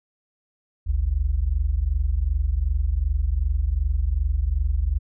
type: tone pair together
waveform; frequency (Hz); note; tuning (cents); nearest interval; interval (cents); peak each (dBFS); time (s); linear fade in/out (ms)
sine; 50.78 / 73.42; G#1 / D2; -38 / 0; tritone; 638; -22; 0.86-4.99; 20
effects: none